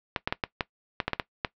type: clicks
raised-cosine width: 0.3 ms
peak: -9 dBFS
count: 10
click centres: 0.162 / 0.275 / 0.325 / 0.438 / 0.608 / 1.002 / 1.08 / 1.133 / 1.198 / 1.448 s
effects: noise-tail reverb RT60 0.1 s tail -19 dB re dry + low-pass 4000 Hz 12 dB/octave